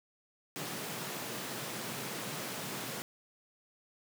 pink high-pass noise, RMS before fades -40 dBFS, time 0.56-3.02 s, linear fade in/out 0 ms, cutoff 120 Hz, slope 48 dB/octave, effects none

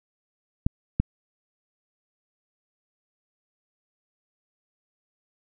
clicks, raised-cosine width 5 ms, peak -8 dBFS, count 2, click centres 0.665 / 1 s, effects none

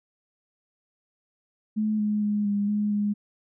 sine tone with pitch steps, 214.6 / 210.2 / 208 / 203.3 / 208.5 / 206.4 Hz, A3 / G#3 / G#3 / G#3 / G#3 / G#3, -43 / +21 / +3 / -37 / +7 / -10 cents, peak -22 dBFS, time 1.76-3.14 s, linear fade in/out 20 ms, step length 230 ms, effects none

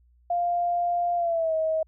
sine tone with pitch glide, 698.5 to 636.8 Hz, F5 to D#5, 0 to +40 cents, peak -22 dBFS, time 0.3-1.83 s, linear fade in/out 5 ms, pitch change -160 cents, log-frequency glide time 1.16-1.54 s, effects added 60 Hz sine -57 dBFS peak until 1.87 s

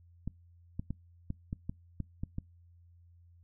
clicks, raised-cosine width 5 ms, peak -23 dBFS, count 9, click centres 0.276 / 0.795 / 0.906 / 1.304 / 1.529 / 1.695 / 2.003 / 2.235 / 2.384 s, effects noise-tail reverb RT60 0.2 s tail -25 dB re dry + added 86 Hz sine -57 dBFS peak until 3.43 s

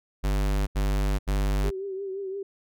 square tone bursts, 49.53 Hz, G1, 19 cents sharp, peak -23 dBFS, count 3, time 0.23-1.708 s, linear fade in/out 20 ms, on 440 ms, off 79 ms
sine tone with vibrato, 388.3 Hz, G4, 16 cents flat, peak -30 dBFS, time 1.64-2.43 s, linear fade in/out 5 ms, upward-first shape triangle, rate 5.8 Hz, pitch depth 66 cents each way
effects none

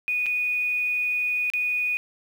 sine tone with dropouts, 2472 Hz, D#7, 12 cents flat, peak -22 dBFS, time 0.08-1.97 s, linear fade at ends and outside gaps 0 ms, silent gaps 0.26-0.265 / 1.501-1.536 s, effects 8-bit

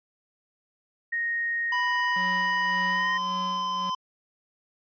sine tone, 1864.7 Hz, A#6, in tune, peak -25 dBFS, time 1.12-3.18 s, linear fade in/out 10 ms
square tone with pitch glide, 989 to 1026.2 Hz, B5 to C6, +2 to -34 cents, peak -27 dBFS, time 1.72-3.95 s, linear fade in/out 5 ms, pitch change +64 cents, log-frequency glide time 2.86-3.15 s
square tone with tremolo, 184.5 Hz, F#3, 5 cents flat, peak -35 dBFS, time 2.16-3.9 s, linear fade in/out 5 ms, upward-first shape sine, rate 1.8 Hz, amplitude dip 65%
effects resampled to 11025 Hz

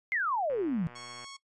sine exponential sweep, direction down, 2165 to 155.2 Hz, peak -27 dBFS, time 0.12-0.87 s, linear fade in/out 0 ms
click train, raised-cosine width 0.5 ms, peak -34 dBFS, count 91, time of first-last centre 0.5-1.244 s, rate 121 Hz
10% pulse tone, 1102 Hz, C#6, 11 cents flat, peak -35 dBFS, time 0.95-1.37 s, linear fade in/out 10 ms
effects noise-tail reverb RT60 0.1 s tail -18 dB re dry + resampled to 24000 Hz

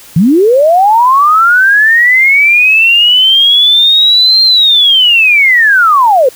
sine linear two-way sweep, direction up then down, 146.83 to 4197 to 476.7 Hz, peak -3 dBFS, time 0.16-6.29 s, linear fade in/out 5 ms, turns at 4.43 s, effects white hiss -35 dBFS RMS until 6.35 s

